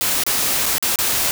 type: noise with dropouts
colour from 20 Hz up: white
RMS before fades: -19 dBFS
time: 0.01-1.31 s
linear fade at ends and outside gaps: 0 ms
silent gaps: 0.236-0.265 / 0.658-0.663 / 0.782-0.826 / 0.958-0.988 s
effects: none